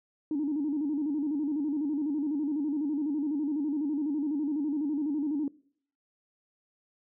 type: tone with vibrato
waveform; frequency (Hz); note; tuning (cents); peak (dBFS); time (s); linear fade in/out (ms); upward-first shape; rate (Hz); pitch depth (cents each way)
sine; 293.7; D4; 0; -26; 0.31-5.48; 2; square; 12; 89
effects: noise-tail reverb RT60 0.6 s tail -23 dB re dry + tanh soft clip ceiling -22 dBFS